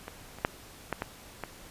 clicks, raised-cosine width 0.5 ms, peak -23 / -29 / -9 / -14 / -16 / -19 dBFS, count 6, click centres 0.081 / 0.386 / 0.449 / 0.927 / 1.021 / 1.437 s, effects pink hiss -50 dBFS RMS until 1.7 s + resampled to 32000 Hz

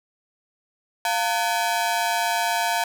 sawtooth ring-modulated tone, 804 Hz, G5, 44 cents sharp, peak -14 dBFS, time 1.05-2.84 s, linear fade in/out 2 ms, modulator 104 Hz, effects none

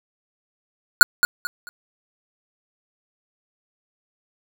square tone with echo, 1449 Hz, F#6, 37 cents flat, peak -3 dBFS, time 1.01-1.03 s, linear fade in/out 0 ms, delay 220 ms, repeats 3, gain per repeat -11 dB, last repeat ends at 1.69 s, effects none

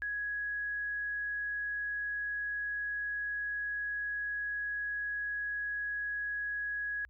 sine tone, 1668 Hz, G#6, 7 cents sharp, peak -33 dBFS, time 0.02-7.05 s, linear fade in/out 0 ms, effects added 60 Hz sine -57 dBFS peak until 7.09 s

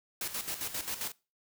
white noise with tremolo, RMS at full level -35 dBFS, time 0.21-1.12 s, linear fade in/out 2 ms, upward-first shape square, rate 7.5 Hz, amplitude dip 65%, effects noise-tail reverb RT60 0.3 s tail -22 dB re dry

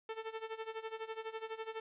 sawtooth tone with tremolo, 444.3 Hz, A4, 17 cents sharp, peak -34 dBFS, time 0.09-1.8 s, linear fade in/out 2 ms, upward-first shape sine, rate 12 Hz, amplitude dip 85%, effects resampled to 8000 Hz + 12-bit

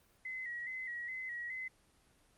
sine tone with vibrato, 1975.5 Hz, B6, in tune, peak -39 dBFS, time 0.25-1.68 s, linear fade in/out 5 ms, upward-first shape square, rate 2.4 Hz, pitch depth 57 cents each way, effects pink hiss -69 dBFS RMS until 2.37 s + Opus 24 kbps

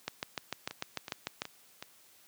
two click trains, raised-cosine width 0.2 ms, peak -16 / -23 dBFS, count 10 / 4, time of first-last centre 0.08-1.419 / 0.71-1.825 s, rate 6.72 / 2.69 Hz, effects white hiss -61 dBFS RMS until 2.27 s + high-pass 100 Hz 12 dB/octave

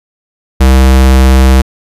square tone, 65.41 Hz, C2, in tune, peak -3 dBFS, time 0.6-1.62 s, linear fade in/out 10 ms, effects resampled to 32000 Hz

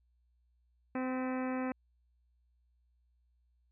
harmonic tone with a mistuned harmonic, 257.5 Hz, C4, 28 cents flat, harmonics 1 / 2 / 3 / 4 / 5 / 6 / 7 / 8 / 9 / 10, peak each -34 / -40 / -44 / -46 / -48 / -50 / -51 / -52 / -53 / -54 dBFS, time 0.95-1.72 s, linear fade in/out 2 ms, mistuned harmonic 8, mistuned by -56 cents, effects added 60 Hz sine -69 dBFS peak until 3.71 s

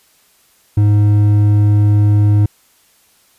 triangle tone with hard clipping, 103.83 Hz, G#2, in tune, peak -9 dBFS, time 0.77-2.46 s, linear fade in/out 5 ms, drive 9 dB, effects white hiss -53 dBFS RMS until 3.38 s + resampled to 32000 Hz

